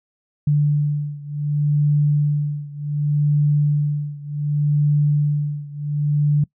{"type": "beating tone pair", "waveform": "sine", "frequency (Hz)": [146.83, 147.5], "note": ["D3", "D3"], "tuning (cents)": [0, 8], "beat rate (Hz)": 0.67, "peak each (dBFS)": [-18, -20], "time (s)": [0.47, 6.44], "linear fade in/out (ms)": 5, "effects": ["noise-tail reverb RT60 0.1 s tail -23 dB re dry"]}